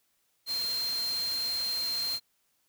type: tone in noise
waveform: sine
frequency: 4179 Hz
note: C8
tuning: 3 cents flat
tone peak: -29 dBFS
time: 0.46-2.2 s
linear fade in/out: 50 ms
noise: white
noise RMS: -40 dBFS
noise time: 0.46-2.2 s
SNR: +8 dB
effects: white hiss -73 dBFS RMS until 2.68 s